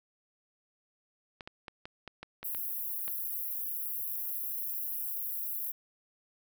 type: clicks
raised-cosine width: 0.3 ms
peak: -26 dBFS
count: 9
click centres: 1.408 / 1.475 / 1.682 / 1.855 / 2.077 / 2.23 / 2.43 / 2.548 / 3.08 s
type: high-pass noise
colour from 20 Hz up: white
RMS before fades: -36 dBFS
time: 2.44-5.72 s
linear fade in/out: 10 ms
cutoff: 11000 Hz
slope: 96 dB/octave
effects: none